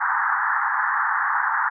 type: band-pass noise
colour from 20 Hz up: white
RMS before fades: -22 dBFS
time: 0-1.7 s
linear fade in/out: 20 ms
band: 820 to 1800 Hz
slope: 96 dB/octave
effects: none